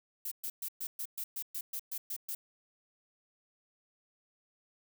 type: noise bursts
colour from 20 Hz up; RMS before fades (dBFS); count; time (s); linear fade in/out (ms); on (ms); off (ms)
violet; -38; 12; 0.25-2.35; 5; 65; 120
effects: none